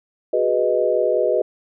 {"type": "chord", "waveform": "sine", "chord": "G# minor seventh", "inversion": "third", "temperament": "equal", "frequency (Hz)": [370, 415.3, 493.9, 622.3], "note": ["F#4", "G#4", "B4", "D#5"], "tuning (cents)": [0, 0, 0, 0], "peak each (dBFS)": [-23, -23, -20, -20], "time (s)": [0.33, 1.42], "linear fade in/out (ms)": 5, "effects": []}